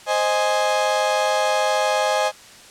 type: chord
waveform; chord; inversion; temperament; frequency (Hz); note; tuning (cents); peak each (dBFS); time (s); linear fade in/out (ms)
35% pulse; Ab major; first; equal; 523.3 / 622.3 / 830.6; C5 / Eb5 / Ab5; 0 / 0 / 0; -22 / -20 / -20; 0.06-2.32; 50
effects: white hiss -44 dBFS RMS until 2.7 s + low-pass 8000 Hz 12 dB/octave